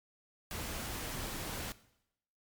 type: noise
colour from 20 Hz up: pink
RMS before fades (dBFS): -40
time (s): 0.51-1.72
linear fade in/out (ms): 0
effects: noise-tail reverb RT60 0.8 s tail -18 dB re dry + MP3 96 kbps